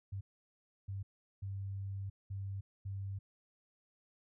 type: tone bursts at uneven times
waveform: sine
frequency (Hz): 98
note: G2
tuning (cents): 0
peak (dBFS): -38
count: 5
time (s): 0.12-0.21 / 0.88-1.03 / 1.42-2.1 / 2.3-2.61 / 2.85-3.19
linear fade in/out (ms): 10
effects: none